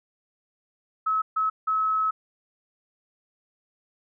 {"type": "tone bursts at uneven times", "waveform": "sine", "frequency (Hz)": 1290, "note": "E6", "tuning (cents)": -38, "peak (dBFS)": -21, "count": 3, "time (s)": [[1.06, 1.22], [1.36, 1.5], [1.67, 2.11]], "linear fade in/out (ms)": 10, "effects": []}